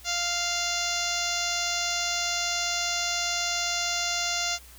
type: harmonic tone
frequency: 697 Hz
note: F5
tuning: 4 cents flat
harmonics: 1 / 2 / 3 / 4 / 5 / 6 / 7 / 8 / 9 / 10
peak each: -35 / -35 / -35 / -35 / -35 / -35 / -35 / -35 / -35 / -35 dBFS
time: 0.04-4.59 s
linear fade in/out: 50 ms
effects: added 60 Hz sine -50 dBFS peak until 4.78 s + white hiss -51 dBFS RMS until 4.78 s